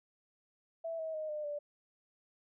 sine tone with pitch steps, 659.3 / 640.2 / 621.6 / 603.5 / 586 Hz, E5 / D#5 / D#5 / D5 / D5, 0 / +49 / -2 / +47 / -4 cents, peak -36 dBFS, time 0.84-1.59 s, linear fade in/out 10 ms, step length 150 ms, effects none

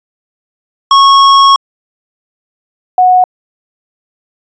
square / sine tone pair in turn, 1100 / 733.9 Hz, C#6 / F#5, -14 / -14 cents, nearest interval perfect fifth, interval 700 cents, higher first, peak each -3 dBFS, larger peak neither, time 0.91-1.56 / 2.98-3.24 s, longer first, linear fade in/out 2 ms, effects resampled to 16000 Hz

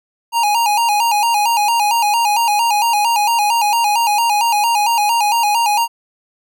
square tone with vibrato, 880 Hz, A5, in tune, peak -13 dBFS, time 0.32-5.88 s, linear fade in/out 50 ms, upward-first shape square, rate 4.4 Hz, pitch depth 100 cents each way, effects none

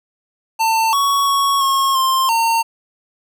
square tone with pitch steps, 896 / 1117 / 1110 / 1086 / 1054 / 913 Hz, A5 / C#6 / C#6 / C#6 / C6 / A#5, +31 / +13 / +2 / -36 / +12 / -36 cents, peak -14 dBFS, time 0.59-2.63 s, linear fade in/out 20 ms, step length 340 ms, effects none

